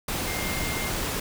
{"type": "tone in noise", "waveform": "sine", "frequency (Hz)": 2115, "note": "C7", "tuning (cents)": 18, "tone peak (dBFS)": -34, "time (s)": [0.27, 0.9], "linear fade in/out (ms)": 5, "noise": "pink", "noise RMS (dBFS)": -29, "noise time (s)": [0.08, 1.2], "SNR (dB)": -8, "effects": []}